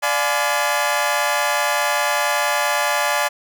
20% pulse chord, D diminished seventh, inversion none, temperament just, 587.3 / 704.8 / 845.8 / 1014.9 Hz, D5 / F5 / Ab5 / Cb6, 0 / +16 / +31 / +47 cents, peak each -17 / -20 / -17 / -20 dBFS, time 0.02-3.29 s, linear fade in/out 20 ms, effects none

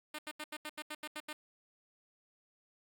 5% pulse tone bursts, 303.5 Hz, D#4, 43 cents flat, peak -29 dBFS, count 10, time 0.14-1.33 s, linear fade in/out 5 ms, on 47 ms, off 80 ms, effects none

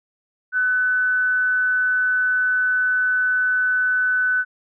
sine tone with amplitude modulation, 1500 Hz, F#6, 23 cents sharp, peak -15 dBFS, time 0.52-4.45 s, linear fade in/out 50 ms, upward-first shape sine, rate 218 Hz, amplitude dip 30%, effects none

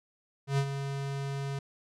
square tone with ADSR envelope, 138.59 Hz, C#3, in tune, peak -24 dBFS, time 0.47-1.59 s, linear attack 110 ms, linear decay 69 ms, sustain -9 dB, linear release 4 ms, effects low-pass 8000 Hz 12 dB/octave

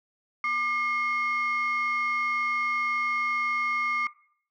sine tone pair together, 1196.4 / 2151 Hz, D6 / C7, +32 / +47 cents, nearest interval minor seventh, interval 1015 cents, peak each -26 dBFS, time 0.44-4.07 s, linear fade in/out 2 ms, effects noise-tail reverb RT60 0.6 s tail -20 dB re dry + tanh soft clip ceiling -20 dBFS

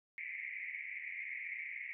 pink band-pass noise, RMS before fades -44 dBFS, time 0.18-1.93 s, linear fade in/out 0 ms, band 2000 to 2300 Hz, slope 96 dB/octave, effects none

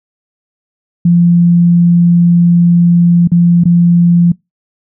sine tone with dropouts, 172.6 Hz, F3, 20 cents flat, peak -4 dBFS, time 1.05-4.32 s, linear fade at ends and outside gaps 5 ms, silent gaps 3.275-3.317 / 3.638-3.654 s, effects noise-tail reverb RT60 0.2 s tail -25 dB re dry

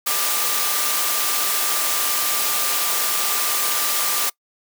sine tone in noise, 1191 Hz, D6, 24 cents sharp, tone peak -30 dBFS, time 0.06-4.3 s, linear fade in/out 10 ms, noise white, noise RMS -21 dBFS, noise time 0.06-4.3 s, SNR -12 dB, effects noise-tail reverb RT60 0.1 s tail -24 dB re dry + high-pass 400 Hz 12 dB/octave

